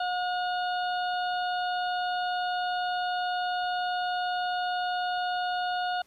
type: harmonic tone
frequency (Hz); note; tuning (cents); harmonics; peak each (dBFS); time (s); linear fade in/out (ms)
722; F#5; -43; 1 / 2 / 4 / 5 / 6; -28 / -34 / -40 / -42 / -44; 0-6.02; 5
effects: pink hiss -63 dBFS RMS until 6.06 s + resampled to 32000 Hz